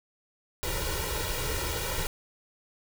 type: noise with comb filter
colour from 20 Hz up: pink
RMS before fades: -31 dBFS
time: 0.63-2.07 s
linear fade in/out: 0 ms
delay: 2.1 ms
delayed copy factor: +0.9
effects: none